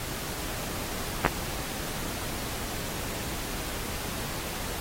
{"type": "clicks", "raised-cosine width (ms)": 0.5, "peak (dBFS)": -5, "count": 2, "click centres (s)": [1.25, 1.262], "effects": ["pink hiss -35 dBFS RMS until 4.8 s", "AAC 48 kbps"]}